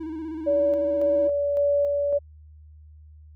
triangle tone with vibrato, 317.9 Hz, D#4, 37 cents sharp, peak -28 dBFS, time 0-1.28 s, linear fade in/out 10 ms, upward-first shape square, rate 16 Hz, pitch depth 48 cents each way
sine tone with tremolo, 573 Hz, D5, 43 cents flat, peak -18 dBFS, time 0.46-2.19 s, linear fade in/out 20 ms, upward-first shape square, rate 1.8 Hz, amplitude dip 30%
effects added 76 Hz sine -45 dBFS peak until 3.35 s

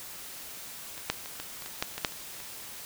clicks, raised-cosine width 0.2 ms, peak -25 / -8 / -24 / -19 / -25 / -23 / -10 / -17 / -7 / -28 / -25 dBFS, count 11, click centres 0.978 / 1.1 / 1.259 / 1.4 / 1.622 / 1.661 / 1.825 / 1.98 / 2.048 / 2.122 / 2.402 s, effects white hiss -43 dBFS RMS until 2.85 s

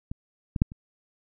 clicks, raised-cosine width 5 ms, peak -21 / -15 / -6 / -28 dBFS, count 4, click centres 0.115 / 0.562 / 0.619 / 0.719 s, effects none

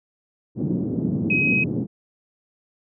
white band-pass noise, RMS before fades -24 dBFS, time 0.55-1.87 s, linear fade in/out 50 ms, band 120 to 300 Hz, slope 24 dB/octave
sine tone, 2535 Hz, D#7, 32 cents sharp, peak -18 dBFS, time 1.3-1.64 s, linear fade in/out 5 ms
effects none

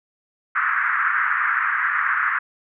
pink band-pass noise, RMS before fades -21 dBFS, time 0.55-2.39 s, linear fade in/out 10 ms, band 1200 to 1900 Hz, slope 48 dB/octave, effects none

